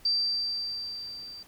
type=tone with level ramp; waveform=sine; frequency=4682 Hz; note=D8; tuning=6 cents flat; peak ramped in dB=-22 to -41 dBFS; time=0.05-1.43 s; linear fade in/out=5 ms; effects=pink hiss -56 dBFS RMS until 1.47 s